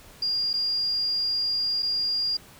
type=tone with dropouts; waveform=sine; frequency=4818 Hz; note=D8; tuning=43 cents sharp; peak=-23 dBFS; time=0.22-2.37 s; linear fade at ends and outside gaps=5 ms; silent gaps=0.532-0.538 / 1.824-1.828 s; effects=pink hiss -50 dBFS RMS until 2.59 s